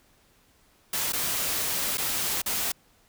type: noise with dropouts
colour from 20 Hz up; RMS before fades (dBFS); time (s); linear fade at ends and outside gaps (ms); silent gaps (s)
white; -28; 0.93-2.72; 5; 1.123-1.132 / 1.973-1.98 / 2.419-2.46
effects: pink hiss -62 dBFS RMS until 3.08 s